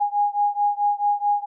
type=beating tone pair; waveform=sine; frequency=820 / 824.6 Hz; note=G#5 / G#5; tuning=-22 / -13 cents; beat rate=4.6 Hz; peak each=-21 / -22 dBFS; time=0-1.46 s; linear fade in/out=20 ms; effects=none